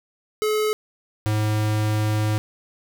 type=tone pair in turn; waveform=square; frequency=428 / 107 Hz; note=A4 / A2; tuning=-48 / -48 cents; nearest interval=2 octaves; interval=2400 cents; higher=first; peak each=-20 dBFS; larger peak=neither; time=0.42-0.73 / 1.26-2.38 s; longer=second; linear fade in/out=0 ms; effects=none